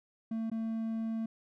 triangle tone with dropouts, 224.3 Hz, A3, 34 cents sharp, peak -30 dBFS, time 0.31-1.26 s, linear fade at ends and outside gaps 5 ms, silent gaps 0.5-0.515 s, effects none

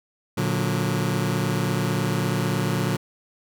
sawtooth chord, Bb augmented, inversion none, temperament just, 116.54 / 145.68 / 182.1 Hz, Bb2 / D3 / F#3, 0 / -14 / -27 cents, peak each -22 dBFS, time 0.37-2.97 s, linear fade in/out 10 ms, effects none

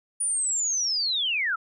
sine linear sweep, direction down, 9600 to 1277 Hz, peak -23 dBFS, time 0.2-1.56 s, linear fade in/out 10 ms, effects none

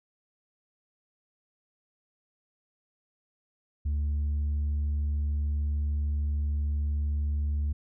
triangle tone with tanh clipping, 73.4 Hz, D2, in tune, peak -26 dBFS, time 3.85-7.73 s, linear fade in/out 10 ms, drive 7 dB, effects none

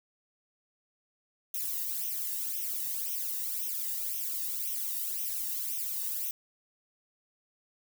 violet noise with flanger, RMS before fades -34 dBFS, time 1.54-6.31 s, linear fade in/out 2 ms, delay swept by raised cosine 0.33 to 1.1 ms, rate 1.9 Hz, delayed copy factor +1, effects none

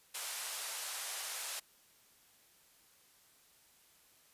white band-pass noise, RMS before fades -42 dBFS, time 0.14-1.6 s, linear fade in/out 10 ms, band 570 to 12000 Hz, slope 24 dB/octave, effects white hiss -66 dBFS RMS until 4.33 s + resampled to 32000 Hz

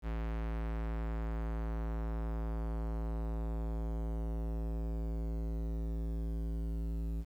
square tone with low-pass filter sweep, 55.6 Hz, A1, 19 cents sharp, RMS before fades -36 dBFS, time 0.02-7.25 s, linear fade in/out 50 ms, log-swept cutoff 2400 to 290 Hz, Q 0.84, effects 10-bit

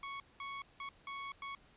25% pulse tone bursts at uneven times, 1108.7 Hz, C#6, in tune, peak -38 dBFS, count 5, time 0.03-0.2 / 0.4-0.62 / 0.8-0.89 / 1.07-1.32 / 1.42-1.55 s, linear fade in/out 2 ms, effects pink hiss -65 dBFS RMS until 1.76 s + resampled to 8000 Hz

